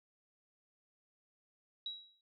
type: tone with exponential decay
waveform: sine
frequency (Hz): 3871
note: B7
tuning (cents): -35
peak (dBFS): -36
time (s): 1.86-2.21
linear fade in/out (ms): 2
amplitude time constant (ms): 75
effects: AAC 64 kbps